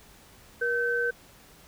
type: tone pair together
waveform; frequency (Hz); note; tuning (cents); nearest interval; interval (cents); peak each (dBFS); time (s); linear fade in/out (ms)
sine; 475.8 / 1537; A#4 / G6; +35 / -35; octave + minor sixth; 2030; -28 / -26; 0.61-1.11; 10
effects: pink hiss -54 dBFS RMS until 1.67 s